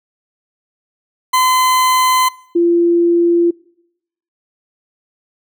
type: tone pair in turn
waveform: 40% pulse / sine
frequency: 1023 / 342.9 Hz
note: C6 / F4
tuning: -39 / -32 cents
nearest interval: octave + perfect fifth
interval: 1893 cents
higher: first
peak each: -9 dBFS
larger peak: neither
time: 1.33-2.29 / 2.55-3.51 s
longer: neither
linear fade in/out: 10 ms
effects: noise-tail reverb RT60 0.8 s tail -24 dB re dry